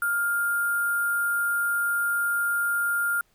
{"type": "tone with sample-and-hold", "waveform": "sine", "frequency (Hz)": 1404, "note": "F6", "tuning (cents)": 9, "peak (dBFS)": -22, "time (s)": [0.02, 3.21], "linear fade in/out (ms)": 2, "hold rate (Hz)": 11025, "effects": ["pink hiss -66 dBFS RMS until 3.34 s"]}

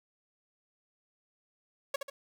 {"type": "tone with echo", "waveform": "sawtooth", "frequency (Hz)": 554.4, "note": "C#5", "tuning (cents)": 0, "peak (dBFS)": -25, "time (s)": [1.94, 1.96], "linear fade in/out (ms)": 5, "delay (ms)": 70, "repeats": 2, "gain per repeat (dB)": -6, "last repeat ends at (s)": 2.1, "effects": []}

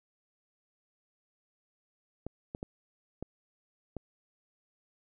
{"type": "clicks", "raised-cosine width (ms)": 2, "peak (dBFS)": -24, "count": 5, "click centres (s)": [2.266, 2.549, 2.629, 3.226, 3.967], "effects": []}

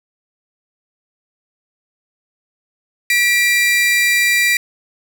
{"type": "tone pair together", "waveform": "40% pulse", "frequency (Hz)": [1950, 2367], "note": ["B6", "D7"], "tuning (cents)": [-23, 13], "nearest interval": "minor third", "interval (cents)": 336, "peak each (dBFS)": -14, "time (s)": [3.1, 4.57], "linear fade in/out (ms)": 2, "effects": []}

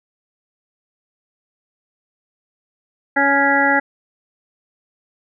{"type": "harmonic tone with a mistuned harmonic", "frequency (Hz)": 279.6, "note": "C#4", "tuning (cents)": 15, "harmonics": [1, 2, 3, 5, 6, 7], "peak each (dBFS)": [-21, -22, -18, -22, -18, -19], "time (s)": [3.16, 3.8], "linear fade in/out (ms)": 10, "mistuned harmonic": 6, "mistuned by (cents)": -20, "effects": []}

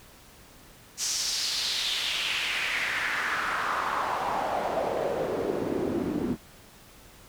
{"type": "noise with band-pass filter sweep", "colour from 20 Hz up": "pink", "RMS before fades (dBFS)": -29, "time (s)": [0.97, 6.37], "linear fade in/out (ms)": 50, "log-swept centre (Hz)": [6300, 250], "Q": 3, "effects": ["pink hiss -52 dBFS RMS until 7.28 s"]}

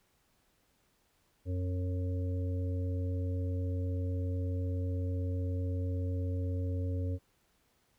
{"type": "harmonic tone with a mistuned harmonic", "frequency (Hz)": 90.4, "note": "F#2", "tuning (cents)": -40, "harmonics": [1, 3, 5, 6], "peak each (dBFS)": [-31, -41, -45, -47], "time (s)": [1.45, 7.19], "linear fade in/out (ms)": 50, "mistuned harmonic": 6, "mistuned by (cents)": 18, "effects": ["pink hiss -72 dBFS RMS until 7.98 s"]}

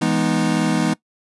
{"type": "chord", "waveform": "square", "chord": "E major seventh", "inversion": "none", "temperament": "equal", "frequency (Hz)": [164.81, 207.7, 246.9, 311.1], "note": ["E3", "G#3", "B3", "D#4"], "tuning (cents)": [0, 0, 0, 0], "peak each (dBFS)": -23, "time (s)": [0.01, 0.94], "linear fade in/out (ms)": 10, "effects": ["noise-tail reverb RT60 0.1 s tail -20 dB re dry", "resampled to 24000 Hz"]}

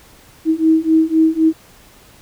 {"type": "beating tone pair", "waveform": "sine", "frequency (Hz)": [317.9, 321.8], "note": ["D#4", "E4"], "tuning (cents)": [37, -42], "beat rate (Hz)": 3.9, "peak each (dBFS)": [-14, -13], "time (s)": [0.45, 1.53], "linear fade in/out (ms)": 50, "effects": ["pink hiss -46 dBFS RMS until 2.21 s"]}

